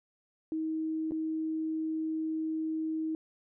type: tone with dropouts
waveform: sine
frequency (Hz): 317.1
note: D#4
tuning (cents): +33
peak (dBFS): -30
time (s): 0.52-3.15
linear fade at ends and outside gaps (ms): 1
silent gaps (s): 1.11-1.119
effects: none